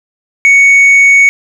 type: tone with tanh clipping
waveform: sine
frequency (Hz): 2226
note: C#7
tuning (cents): +7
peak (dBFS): -3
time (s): 0.45-1.29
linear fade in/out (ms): 0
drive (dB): 3
effects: none